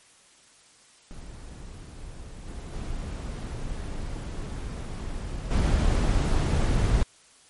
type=noise with level steps; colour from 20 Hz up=brown; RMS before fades=-41 / -37 / -33 / -22 dBFS; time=1.11-7.03 s; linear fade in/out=0 ms; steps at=2.45 / 2.72 / 5.5 s; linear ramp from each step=20 ms; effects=white hiss -56 dBFS RMS until 7.49 s + MP3 48 kbps